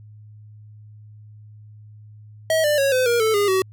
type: tone with pitch steps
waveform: square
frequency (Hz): 640 / 593.7 / 550.8 / 510.9 / 474 / 439.7 / 407.9 / 378.4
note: D#5 / D5 / C#5 / C5 / A#4 / A4 / G#4 / F#4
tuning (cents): +49 / +19 / -11 / -41 / +29 / -1 / -31 / +39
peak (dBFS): -17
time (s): 2.5-3.62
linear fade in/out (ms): 2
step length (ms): 140
effects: added 106 Hz sine -41 dBFS peak until 3.72 s

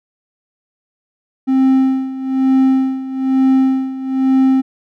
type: tone with tremolo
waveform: triangle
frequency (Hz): 264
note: C4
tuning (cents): +16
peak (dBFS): -6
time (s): 1.47-4.62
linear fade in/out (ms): 20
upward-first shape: sine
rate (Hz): 1.1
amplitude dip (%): 80
effects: none

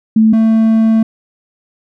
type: tone pair in turn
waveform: sine / triangle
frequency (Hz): 220 / 222.7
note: A3 / A3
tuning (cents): 0 / +21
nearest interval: unison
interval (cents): 21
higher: second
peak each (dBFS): -5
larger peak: neither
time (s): 0.16-0.33 / 0.33-1.03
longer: second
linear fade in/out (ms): 5
effects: none

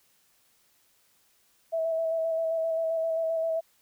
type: tone with vibrato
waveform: sine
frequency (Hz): 652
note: E5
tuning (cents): -19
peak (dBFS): -25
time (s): 1.72-3.61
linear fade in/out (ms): 20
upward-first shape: square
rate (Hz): 7.6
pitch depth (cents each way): 17
effects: white hiss -66 dBFS RMS until 3.81 s

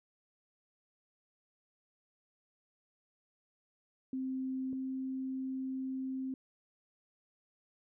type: tone pair in turn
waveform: sine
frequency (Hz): 261.6 / 262.8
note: C4 / C4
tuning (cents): 0 / +8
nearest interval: unison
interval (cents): 8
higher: second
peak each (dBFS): -34 / -35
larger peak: first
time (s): 4.13-4.73 / 4.73-6.34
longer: second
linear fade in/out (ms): 2
effects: none

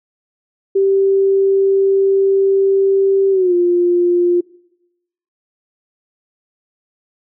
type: tone with pitch glide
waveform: sine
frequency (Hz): 390 to 351.5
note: G4 to F4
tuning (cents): -9 to +11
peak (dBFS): -10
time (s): 0.75-4.41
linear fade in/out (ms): 10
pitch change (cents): -180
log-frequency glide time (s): 3.31-3.54
effects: noise-tail reverb RT60 0.9 s tail -23 dB re dry

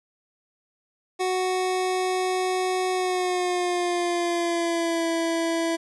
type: tone with pitch glide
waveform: 25% pulse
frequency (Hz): 370 to 331.5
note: F#4 to E4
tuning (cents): 0 to +10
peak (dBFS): -19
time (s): 1.19-5.77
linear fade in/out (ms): 20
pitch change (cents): -190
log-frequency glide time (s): 2.92-5.06
effects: resampled to 24000 Hz + 10-bit

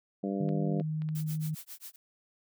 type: harmonic tone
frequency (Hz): 98.7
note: G2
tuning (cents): +12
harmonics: 2 / 3 / 4 / 5 / 6 / 7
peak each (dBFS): -32 / -36 / -38 / -40 / -42 / -43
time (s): 0.23-0.82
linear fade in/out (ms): 10
type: tone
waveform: sine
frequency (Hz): 155.56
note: D#3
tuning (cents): 0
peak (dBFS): -30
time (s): 0.4-1.55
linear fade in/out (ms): 10
type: clicks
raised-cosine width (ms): 0.3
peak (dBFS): -35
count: 4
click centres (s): 0.49 / 0.799 / 1.02 / 1.089
type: noise with tremolo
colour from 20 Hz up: blue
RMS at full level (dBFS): -43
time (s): 1.15-1.96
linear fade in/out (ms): 2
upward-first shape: sine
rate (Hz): 7.4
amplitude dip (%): 100
effects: none

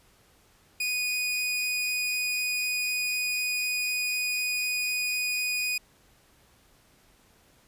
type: tone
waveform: sawtooth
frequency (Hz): 2476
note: D#7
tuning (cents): -9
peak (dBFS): -23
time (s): 0.8-5.78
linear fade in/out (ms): 5
effects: pink hiss -61 dBFS RMS until 7.67 s + resampled to 32000 Hz

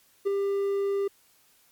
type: tone with ADSR envelope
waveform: triangle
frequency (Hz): 397.6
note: G4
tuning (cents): +25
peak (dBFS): -18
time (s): 0.25-1.08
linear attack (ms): 23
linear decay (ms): 7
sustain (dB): -4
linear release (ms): 7
effects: white hiss -62 dBFS RMS until 1.71 s + MP3 96 kbps

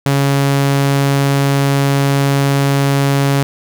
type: tone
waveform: sawtooth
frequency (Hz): 139.2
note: C#3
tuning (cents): +8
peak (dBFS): -7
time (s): 0.06-3.43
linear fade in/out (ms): 0
effects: none

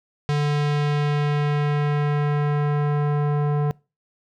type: tone with low-pass filter sweep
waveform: square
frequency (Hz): 146.83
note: D3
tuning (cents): 0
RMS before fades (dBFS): -21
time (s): 0.29-3.71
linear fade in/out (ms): 0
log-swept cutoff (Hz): 4800 to 970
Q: 0.91
effects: noise-tail reverb RT60 0.3 s tail -25 dB re dry

